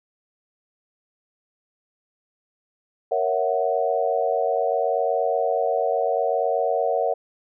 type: chord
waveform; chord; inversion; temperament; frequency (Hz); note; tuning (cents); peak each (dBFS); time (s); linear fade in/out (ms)
sine; F# dominant seventh; first; equal; 466.2 / 554.4 / 659.3 / 740; A#4 / C#5 / E5 / F#5; 0 / 0 / 0 / 0; -25; 3.11-7.14; 10
effects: none